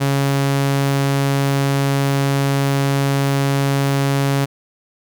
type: tone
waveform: sawtooth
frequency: 138.59 Hz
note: C#3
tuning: in tune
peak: -11 dBFS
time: 0-4.46 s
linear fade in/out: 20 ms
effects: none